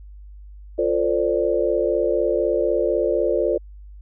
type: chord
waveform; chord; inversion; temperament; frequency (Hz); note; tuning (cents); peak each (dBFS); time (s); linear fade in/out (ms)
sine; D minor seventh; first; equal with one note detuned; 349.2 / 447.4 / 523.3 / 587.3; F4 / A4 / C5 / D5; 0 / +29 / 0 / 0; -23; 0.78-3.58; 10
effects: added 50 Hz sine -38 dBFS peak until 4.01 s